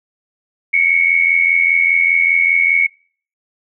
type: tone pair together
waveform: sine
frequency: 2193 / 2278 Hz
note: C#7 / C#7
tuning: -19 / +47 cents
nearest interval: minor second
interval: 66 cents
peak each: -12 / -15 dBFS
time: 0.73-2.87 s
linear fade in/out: 10 ms
effects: noise-tail reverb RT60 0.5 s tail -26 dB re dry